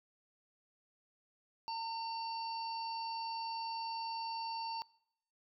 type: harmonic tone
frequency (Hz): 910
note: A#5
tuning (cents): -42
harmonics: 1 / 3 / 5 / 6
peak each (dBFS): -38 / -52 / -44 / -57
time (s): 1.68-4.82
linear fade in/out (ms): 0
effects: noise-tail reverb RT60 0.8 s tail -25 dB re dry